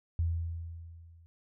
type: tone with level ramp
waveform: sine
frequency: 83.5 Hz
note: E2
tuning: 23 cents sharp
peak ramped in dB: -25 to -55 dBFS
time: 0.19-1.26 s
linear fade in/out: 0 ms
effects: none